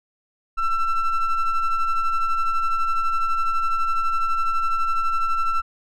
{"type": "ring-modulated tone", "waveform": "triangle", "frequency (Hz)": 667, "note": "E5", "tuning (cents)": 20, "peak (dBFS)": -13, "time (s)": [0.57, 5.62], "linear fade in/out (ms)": 20, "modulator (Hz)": 673, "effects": []}